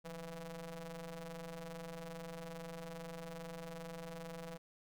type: ring-modulated tone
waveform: sawtooth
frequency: 162.9 Hz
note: E3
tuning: 20 cents flat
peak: -38 dBFS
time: 0.04-4.58 s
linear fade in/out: 20 ms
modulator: 337 Hz
effects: none